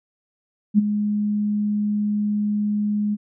sine tone with ADSR envelope, 208.4 Hz, G#3, 6 cents sharp, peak -9 dBFS, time 0.74-3.17 s, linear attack 44 ms, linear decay 19 ms, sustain -10 dB, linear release 37 ms, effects none

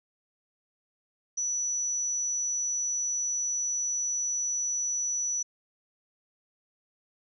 sine tone, 5920 Hz, F#8, in tune, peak -27 dBFS, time 1.37-5.43 s, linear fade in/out 10 ms, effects none

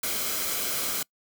white noise with comb filter, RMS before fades -29 dBFS, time 0.03-1.03 s, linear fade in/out 5 ms, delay 1.1 ms, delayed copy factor -0.5, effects noise-tail reverb RT60 0.1 s tail -25 dB re dry

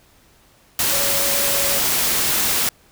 sine tone in noise, 560 Hz, C#5, 18 cents sharp, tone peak -27 dBFS, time 0.92-1.79 s, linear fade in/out 2 ms, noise white, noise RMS -19 dBFS, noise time 0.79-2.69 s, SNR -11 dB, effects pink hiss -54 dBFS RMS until 2.91 s

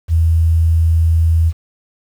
sine tone with vibrato, 82 Hz, E2, 9 cents flat, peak -9 dBFS, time 0.08-1.53 s, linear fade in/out 50 ms, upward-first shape sine, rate 20 Hz, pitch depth 9 cents each way, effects 7-bit

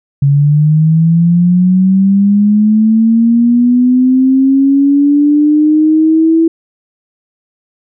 sine linear sweep, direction up, 138.59 to 329.6 Hz, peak -5 dBFS, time 0.22-6.48 s, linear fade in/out 5 ms, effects none

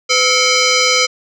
sine tone with frequency modulation, 1400 Hz, F6, 4 cents sharp, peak -9 dBFS, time 0.09-1.07 s, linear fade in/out 20 ms, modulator 896 Hz, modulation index 5.2, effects tanh soft clip ceiling -5 dBFS

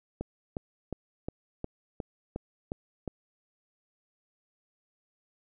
click train, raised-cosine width 2 ms, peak -20 dBFS, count 9, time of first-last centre 0.21-3.077 s, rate 2.79 Hz, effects none

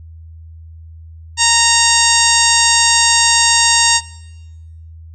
harmonic tone with a mistuned harmonic, 927 Hz, A#5, 10 cents flat, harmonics 1 / 2 / 3 / 4 / 5 / 6 / 7 / 8 / 9, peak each -18 / -18 / -18 / -18 / -18 / -18 / -18 / -18 / -18 dBFS, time 1.37-4.01 s, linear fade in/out 50 ms, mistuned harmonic 7, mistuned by +47 cents, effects noise-tail reverb RT60 1.0 s tail -19 dB re dry + added 81 Hz sine -33 dBFS peak until 5.14 s

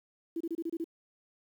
sine tone bursts, 331.6 Hz, E4, 10 cents sharp, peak -31 dBFS, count 7, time 0.36-0.843 s, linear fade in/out 5 ms, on 45 ms, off 28 ms, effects 10-bit

